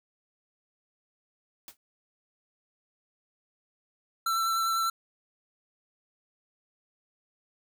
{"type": "noise with exponential decay", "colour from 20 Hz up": "white", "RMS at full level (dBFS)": -40, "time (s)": [1.68, 1.77], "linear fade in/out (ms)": 1, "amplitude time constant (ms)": 19}
{"type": "tone with vibrato", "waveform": "square", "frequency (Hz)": 1340, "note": "E6", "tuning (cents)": 28, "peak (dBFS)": -26, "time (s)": [4.26, 4.9], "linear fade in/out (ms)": 5, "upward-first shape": "triangle", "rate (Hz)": 10, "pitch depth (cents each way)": 15}
{"effects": []}